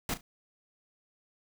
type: noise with echo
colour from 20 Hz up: pink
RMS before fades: -32 dBFS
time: 0.09-0.14 s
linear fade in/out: 2 ms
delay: 35 ms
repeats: 2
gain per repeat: -13 dB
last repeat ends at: 0.21 s
effects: none